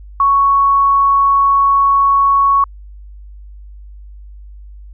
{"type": "tone", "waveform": "sine", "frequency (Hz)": 1111, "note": "C#6", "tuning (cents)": 4, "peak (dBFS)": -8, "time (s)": [0.2, 2.64], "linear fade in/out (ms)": 2, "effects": ["added 50 Hz sine -32 dBFS peak until 4.93 s"]}